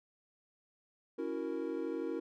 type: chord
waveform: triangle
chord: F# dominant seventh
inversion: second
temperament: equal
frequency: 277.2 / 329.6 / 370 / 466.2 Hz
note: C#4 / E4 / F#4 / A#4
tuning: 0 / 0 / 0 / 0 cents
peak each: -40 / -37 / -40 / -38 dBFS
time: 1.18-2.2 s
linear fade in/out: 10 ms
effects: none